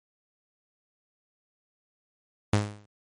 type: tone with exponential decay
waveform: sawtooth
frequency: 103.83 Hz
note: G#2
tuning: in tune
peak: -14 dBFS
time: 2.53-2.86 s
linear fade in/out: 5 ms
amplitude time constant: 70 ms
effects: MP3 48 kbps